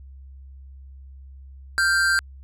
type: tone pair together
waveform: square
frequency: 1397.8 / 1569 Hz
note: F6 / G6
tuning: +1 / +1 cents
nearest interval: major second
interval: 200 cents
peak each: -25 / -19 dBFS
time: 1.78-2.19 s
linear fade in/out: 0 ms
effects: added 67 Hz sine -40 dBFS peak until 2.43 s + low-pass 11000 Hz 12 dB/octave